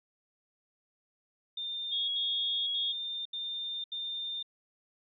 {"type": "tone bursts", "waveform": "sine", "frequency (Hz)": 3610, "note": "A7", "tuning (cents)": 44, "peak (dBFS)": -34, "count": 5, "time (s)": [1.57, 4.428], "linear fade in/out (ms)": 5, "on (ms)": 510, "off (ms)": 77}
{"type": "tone", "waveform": "sine", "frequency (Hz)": 3322, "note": "G#7", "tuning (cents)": 0, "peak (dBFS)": -30, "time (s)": [1.91, 2.93], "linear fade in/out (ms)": 20}
{"effects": []}